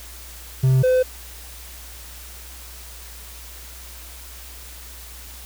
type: tone pair in turn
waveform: triangle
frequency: 130.81 / 510.4 Hz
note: C3 / C5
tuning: 0 / -43 cents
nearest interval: 2 octaves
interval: 2357 cents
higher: second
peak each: -11 / -12 dBFS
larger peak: first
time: 0.63-0.83 / 0.83-1.03 s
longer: neither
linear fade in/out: 10 ms
effects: added 60 Hz sine -40 dBFS peak until 5.45 s + white hiss -41 dBFS RMS until 5.45 s